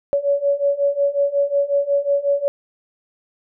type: beating tone pair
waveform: sine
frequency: 562 / 567.5 Hz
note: C#5 / C#5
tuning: +24 / +41 cents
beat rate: 5.5 Hz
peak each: -20 / -18 dBFS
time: 0.13-2.48 s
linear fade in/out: 0 ms
effects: none